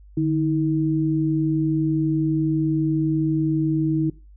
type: tone pair together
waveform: sine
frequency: 150.22 / 318.3 Hz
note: D3 / D#4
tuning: +39 / +39 cents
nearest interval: octave + minor second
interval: 1300 cents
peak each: -22 / -20 dBFS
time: 0.17-4.1 s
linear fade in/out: 5 ms
effects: noise-tail reverb RT60 0.3 s tail -20 dB re dry + added 50 Hz sine -44 dBFS peak until 4.36 s